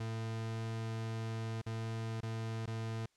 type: tone with dropouts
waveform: 40% pulse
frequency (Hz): 112.4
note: A2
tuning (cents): +37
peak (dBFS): -36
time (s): 0-3.06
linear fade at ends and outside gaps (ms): 5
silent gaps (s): 1.616-1.663 / 2.207-2.23 / 2.66-2.675
effects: white hiss -75 dBFS RMS until 3.16 s + low-pass 7000 Hz 12 dB/octave